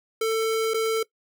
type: tone with dropouts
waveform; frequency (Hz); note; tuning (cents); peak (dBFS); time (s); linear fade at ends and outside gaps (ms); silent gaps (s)
square; 445.4; A4; +21; -22; 0.21-1.03; 5; 0.737-0.742
effects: noise-tail reverb RT60 0.1 s tail -21 dB re dry